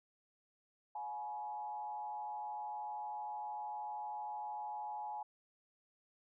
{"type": "tone with frequency modulation", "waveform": "sine", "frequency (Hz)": 843, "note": "G#5", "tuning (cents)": 26, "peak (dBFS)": -40, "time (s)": [0.95, 5.23], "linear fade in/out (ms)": 5, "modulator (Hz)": 127, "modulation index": 0.66, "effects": []}